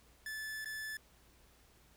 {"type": "tone with dropouts", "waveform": "45% pulse", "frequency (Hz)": 1741, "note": "A6", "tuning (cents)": -19, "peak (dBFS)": -40, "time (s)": [0.26, 0.97], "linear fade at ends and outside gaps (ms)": 2, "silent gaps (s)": [0.646, 0.657], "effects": ["added 60 Hz sine -68 dBFS peak until 1.96 s", "pink hiss -66 dBFS RMS until 1.96 s"]}